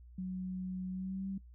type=tone with pitch glide; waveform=sine; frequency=185 to 193.64 Hz; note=F#3 to G3; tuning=0 to -21 cents; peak=-36 dBFS; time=0.18-1.38 s; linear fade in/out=5 ms; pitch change=+79 cents; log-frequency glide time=0.91-1.27 s; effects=noise-tail reverb RT60 0.1 s tail -21 dB re dry + added 60 Hz sine -52 dBFS peak until 1.54 s